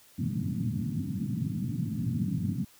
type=band-pass noise; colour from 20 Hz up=pink; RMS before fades=-31 dBFS; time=0.18-2.65 s; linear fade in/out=10 ms; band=100 to 260 Hz; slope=48 dB/octave; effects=white hiss -58 dBFS RMS until 2.79 s